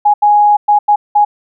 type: tone bursts at uneven times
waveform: sine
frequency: 830.6 Hz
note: G#5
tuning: in tune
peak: -5 dBFS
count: 5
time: 0.05-0.14 / 0.22-0.57 / 0.68-0.79 / 0.88-0.96 / 1.15-1.25 s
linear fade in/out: 10 ms
effects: none